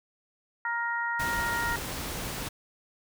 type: harmonic tone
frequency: 468.8 Hz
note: A#4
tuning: 10 cents sharp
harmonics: 2 / 3 / 4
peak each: -32 / -32 / -32 dBFS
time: 0.65-1.76 s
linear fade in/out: 2 ms
type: noise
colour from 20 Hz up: pink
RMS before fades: -35 dBFS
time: 1.19-2.49 s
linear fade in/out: 10 ms
effects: none